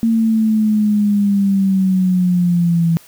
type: linear sweep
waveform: sine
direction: down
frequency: 228.6 to 164.81 Hz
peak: -11 dBFS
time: 0.03-2.97 s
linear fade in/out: 0 ms
effects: white hiss -45 dBFS RMS until 3.07 s